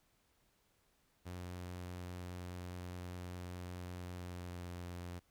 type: tone with pitch glide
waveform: sawtooth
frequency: 89.5 to 88.12 Hz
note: F2 to F2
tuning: +43 to +16 cents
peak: -40 dBFS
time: 1.25-5.2 s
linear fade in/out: 20 ms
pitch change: -27 cents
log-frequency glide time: 4.13-4.68 s
effects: pink hiss -75 dBFS RMS until 5.3 s